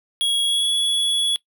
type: tone with pitch glide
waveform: square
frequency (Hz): 3322 to 3378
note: G#7 to G#7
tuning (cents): 0 to +29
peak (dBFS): -18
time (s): 0.21-1.36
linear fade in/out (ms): 0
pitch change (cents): +29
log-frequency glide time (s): 0.45-0.69
effects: noise-tail reverb RT60 0.1 s tail -21 dB re dry